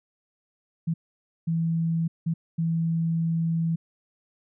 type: tone bursts at uneven times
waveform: sine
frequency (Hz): 164.81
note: E3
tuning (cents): 0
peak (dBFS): -22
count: 4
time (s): 0.87-0.94 / 1.47-2.08 / 2.26-2.34 / 2.58-3.76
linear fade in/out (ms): 10
effects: none